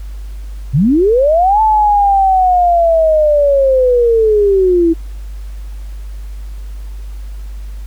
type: linear two-way sweep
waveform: sine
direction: up then down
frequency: 114.7 to 878 to 324 Hz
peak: -7 dBFS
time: 0.73-4.94 s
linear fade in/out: 20 ms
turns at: 1.61 s
effects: added 50 Hz sine -23 dBFS peak until 7.86 s + pink hiss -46 dBFS RMS until 7.86 s